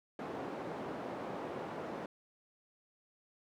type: band-pass noise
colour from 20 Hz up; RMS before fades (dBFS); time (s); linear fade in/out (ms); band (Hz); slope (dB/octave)
white; -42; 0.19-2.06; 2; 180 to 670; 12
effects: none